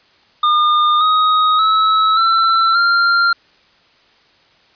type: tone with pitch steps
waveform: square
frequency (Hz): 1213 / 1254.3 / 1297.1 / 1341.3 / 1386.9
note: D#6 / D#6 / E6 / E6 / F6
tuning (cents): -44 / +14 / -28 / +30 / -12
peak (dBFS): -11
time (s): 0.43-3.33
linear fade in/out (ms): 5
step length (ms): 580
effects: white hiss -52 dBFS RMS until 4.75 s + resampled to 11025 Hz